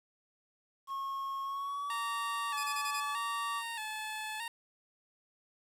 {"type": "tone with pitch glide", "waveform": "triangle", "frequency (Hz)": [1089, 1147.8], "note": ["C#6", "D6"], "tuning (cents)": [-31, -40], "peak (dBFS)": -33, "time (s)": [0.87, 3.63], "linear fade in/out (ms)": 50, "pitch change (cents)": 91, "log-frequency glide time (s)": [1.43, 1.91]}
{"type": "tone with vibrato", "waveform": "15% pulse", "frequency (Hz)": 894, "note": "A5", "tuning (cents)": 27, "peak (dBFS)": -31, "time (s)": [1.9, 4.48], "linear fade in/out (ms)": 2, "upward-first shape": "square", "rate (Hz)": 0.8, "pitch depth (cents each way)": 59}
{"type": "tone bursts", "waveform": "15% pulse", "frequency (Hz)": 2489, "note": "D#7", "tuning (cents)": 0, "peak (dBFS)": -31, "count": 5, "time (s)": [2.57, 3.005], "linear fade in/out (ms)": 10, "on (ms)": 67, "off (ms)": 25}
{"effects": ["resampled to 32000 Hz", "10-bit"]}